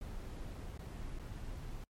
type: noise with dropouts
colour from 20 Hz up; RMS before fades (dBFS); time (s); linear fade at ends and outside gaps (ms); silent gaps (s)
brown; -44; 0.01-1.84; 2; 0.777-0.791 / 1.189-1.195
effects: noise-tail reverb RT60 0.1 s tail -26 dB re dry + MP3 64 kbps